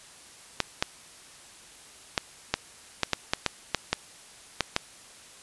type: clicks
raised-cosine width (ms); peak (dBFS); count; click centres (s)
0.2; -5; 12; 0.603 / 0.825 / 2.178 / 2.54 / 3.033 / 3.133 / 3.335 / 3.463 / 3.747 / 3.93 / 4.607 / 4.764
effects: white hiss -50 dBFS RMS until 5.42 s + resampled to 24000 Hz